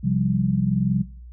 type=chord; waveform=sine; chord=C suspended fourth; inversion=none; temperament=equal; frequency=130.81 / 174.61 / 196 Hz; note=C3 / F3 / G3; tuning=0 / 0 / 0 cents; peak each=-23 dBFS; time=0.03-1.03 s; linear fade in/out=20 ms; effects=noise-tail reverb RT60 0.4 s tail -17 dB re dry + added 60 Hz sine -38 dBFS peak until 1.32 s